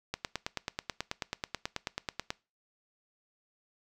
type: click train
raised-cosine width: 0.2 ms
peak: -15 dBFS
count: 21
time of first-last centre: 0.14-2.305 s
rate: 9.24 Hz
effects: noise-tail reverb RT60 0.3 s tail -22 dB re dry